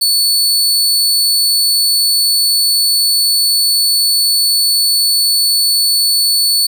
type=tone; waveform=sawtooth; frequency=4448 Hz; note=C#8; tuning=5 cents sharp; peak=-7 dBFS; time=0.01-6.67 s; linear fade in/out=10 ms; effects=none